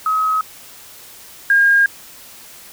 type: tone pair in turn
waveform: sine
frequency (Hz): 1274 / 1618.6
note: D#6 / G#6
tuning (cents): +41 / -45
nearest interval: major third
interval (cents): 414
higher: second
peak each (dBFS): -14 / -9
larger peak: second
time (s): 0.06-0.41 / 1.5-1.86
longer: second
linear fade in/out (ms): 2
effects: white hiss -40 dBFS RMS until 2.72 s